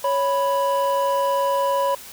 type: tone pair together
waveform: triangle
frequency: 555.5 / 987.8 Hz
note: C#5 / B5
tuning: +4 / 0 cents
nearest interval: minor seventh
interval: 996 cents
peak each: -19 dBFS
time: 0.04-1.95 s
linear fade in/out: 5 ms
effects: white hiss -40 dBFS RMS until 2.12 s